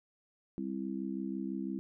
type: harmonic tone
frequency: 66 Hz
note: C2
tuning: 16 cents sharp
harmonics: 3 / 4 / 5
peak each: -38 / -39 / -40 dBFS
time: 0.58-1.79 s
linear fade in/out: 0 ms
effects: none